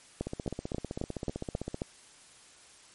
two click trains, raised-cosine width 2 ms, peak -18 / -21 dBFS, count 7 / 24, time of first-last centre 0.21-1.819 / 0.27-1.744 s, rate 3.73 / 15.6 Hz, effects white hiss -56 dBFS RMS until 2.94 s + MP3 48 kbps

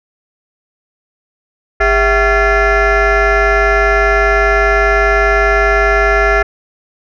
sine tone with frequency modulation, 660 Hz, E5, 2 cents sharp, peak -6 dBFS, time 1.8-6.43 s, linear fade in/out 10 ms, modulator 355 Hz, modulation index 3.8, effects tanh soft clip ceiling -6 dBFS

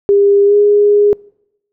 sine tone with pitch glide, 402.2 to 412.1 Hz, G4 to G#4, +44 to -13 cents, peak -6 dBFS, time 0.09-1.13 s, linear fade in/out 0 ms, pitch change +43 cents, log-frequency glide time 0.45-0.55 s, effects noise-tail reverb RT60 0.8 s tail -25 dB re dry

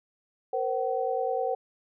sine tone cluster, 470.2 / 520 / 760 Hz, A#4 / C5 / F#5, +15 / -11 / +46 cents, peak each -30 dBFS, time 0.53-1.55 s, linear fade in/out 5 ms, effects none

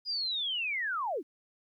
sine linear sweep, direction down, 4978 to 241.1 Hz, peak -30 dBFS, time 0.05-1.23 s, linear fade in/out 50 ms, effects 12-bit

